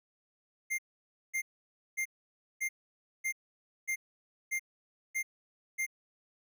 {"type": "tone bursts", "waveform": "square", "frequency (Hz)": 2106, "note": "C7", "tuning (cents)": 11, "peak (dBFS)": -31, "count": 9, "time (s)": [0.7, 5.865], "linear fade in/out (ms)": 20, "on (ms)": 85, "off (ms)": 550, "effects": []}